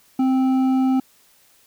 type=tone with hard clipping; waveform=sine; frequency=261.6 Hz; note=C4; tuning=in tune; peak=-17 dBFS; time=0.19-1 s; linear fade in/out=5 ms; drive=7 dB; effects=white hiss -56 dBFS RMS until 1.66 s